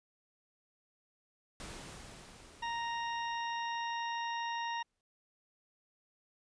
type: noise with exponential decay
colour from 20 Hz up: pink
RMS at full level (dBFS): -45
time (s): 1.6-5.01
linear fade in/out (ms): 1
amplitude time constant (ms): 740
type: harmonic tone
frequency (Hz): 932.3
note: A#5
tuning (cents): 0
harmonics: 1 / 2 / 3 / 4 / 6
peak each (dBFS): -36 / -42 / -46 / -48 / -52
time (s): 2.62-4.83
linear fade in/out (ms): 10
effects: resampled to 22050 Hz